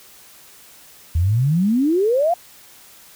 sine exponential sweep, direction up, 77.78 to 725 Hz, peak -14 dBFS, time 1.15-2.34 s, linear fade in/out 5 ms, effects white hiss -46 dBFS RMS until 3.15 s

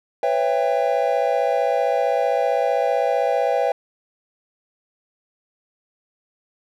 triangle chord, C# half-diminished seventh, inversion third, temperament just, 498.9 / 554.4 / 665.2 / 798.3 Hz, B4 / C#5 / E5 / G5, +17 / 0 / +16 / +31 cents, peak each -21 dBFS, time 0.23-3.72 s, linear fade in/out 2 ms, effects none

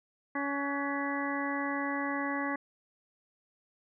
harmonic tone with a mistuned harmonic, 281.4 Hz, C#4, 26 cents sharp, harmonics 1 / 2 / 3 / 4 / 5 / 6 / 7, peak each -34 / -40 / -39 / -38 / -47 / -39 / -38 dBFS, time 0.35-2.56 s, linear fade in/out 5 ms, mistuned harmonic 5, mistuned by +90 cents, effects none

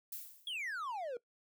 violet noise with exponential decay, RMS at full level -41 dBFS, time 0.12-0.63 s, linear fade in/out 5 ms, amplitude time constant 110 ms
triangle exponential sweep, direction down, 3410 to 459 Hz, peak -36 dBFS, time 0.47-1.17 s, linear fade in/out 2 ms
effects noise-tail reverb RT60 0.1 s tail -20 dB re dry

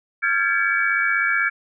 sine tone cluster, 1382 / 1618 / 1714 / 2272 Hz, F6 / G#6 / A6 / C#7, -19 / -46 / -46 / +42 cents, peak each -23 dBFS, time 0.22-1.5 s, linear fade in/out 20 ms, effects none

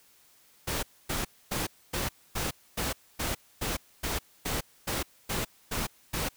pink noise bursts, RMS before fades -31 dBFS, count 14, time 0.67-6.29 s, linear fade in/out 10 ms, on 160 ms, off 260 ms, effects white hiss -61 dBFS RMS until 6.36 s

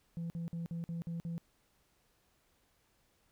sine tone bursts, 168 Hz, E3, 33 cents sharp, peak -34 dBFS, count 7, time 0.17-1.38 s, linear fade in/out 0 ms, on 130 ms, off 50 ms, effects tanh soft clip ceiling -35 dBFS + pink hiss -73 dBFS RMS until 3.31 s

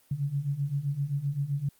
sine beating tone pair, 137 / 144.7 Hz, C#3 / D3, -20 / -25 cents, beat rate 7.7 Hz, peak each -32 / -29 dBFS, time 0.11-1.69 s, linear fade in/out 5 ms, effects white hiss -63 dBFS RMS until 1.79 s + Opus 24 kbps

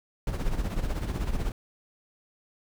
brown noise with tremolo, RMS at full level -26 dBFS, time 0.27-1.52 s, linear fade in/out 2 ms, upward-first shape sine, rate 16 Hz, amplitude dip 65%, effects none

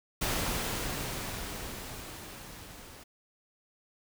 pink noise with level ramp, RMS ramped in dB -30 to -50 dBFS, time 0.21-3.04 s, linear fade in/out 10 ms, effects none

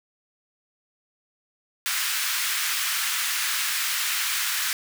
pink high-pass noise, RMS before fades -26 dBFS, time 1.86-4.73 s, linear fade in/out 0 ms, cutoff 1400 Hz, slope 24 dB/octave, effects none

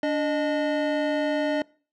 square tone pair together, 290.3 / 612.8 Hz, D4 / D#5, -20 / -27 cents, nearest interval octave + minor second, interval 1293 cents, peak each -26 dBFS, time 0.03-1.62 s, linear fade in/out 2 ms, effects noise-tail reverb RT60 0.4 s tail -23 dB re dry + low-pass 3000 Hz 12 dB/octave

